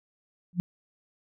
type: tone with exponential growth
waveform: sine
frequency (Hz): 176.5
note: F3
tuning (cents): +19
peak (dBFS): -18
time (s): 0.53-0.6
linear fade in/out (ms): 0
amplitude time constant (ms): 15
effects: none